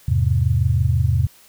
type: chord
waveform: sine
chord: E augmented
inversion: none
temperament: just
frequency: 82.41 / 103.01 / 128.76 Hz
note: E2 / G#2 / B#2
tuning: 0 / -14 / -27 cents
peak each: -19 dBFS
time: 0.08-1.27 s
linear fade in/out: 5 ms
effects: white hiss -50 dBFS RMS until 1.48 s